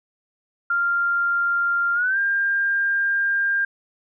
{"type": "tone with pitch glide", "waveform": "sine", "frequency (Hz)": [1393, 1600.1], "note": ["F6", "G6"], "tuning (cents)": [-5, 35], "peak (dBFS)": -18, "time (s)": [0.7, 3.65], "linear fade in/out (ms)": 5, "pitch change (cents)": 240, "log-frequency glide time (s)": [1.94, 2.18], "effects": []}